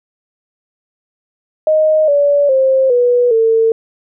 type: tone with pitch steps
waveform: sine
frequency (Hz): 622.3 / 574 / 529.4 / 488.2 / 450.3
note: D#5 / D5 / C5 / B4 / A4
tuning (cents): 0 / -40 / +20 / -20 / +40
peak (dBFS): -8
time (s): 1.67-3.72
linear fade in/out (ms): 2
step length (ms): 410
effects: none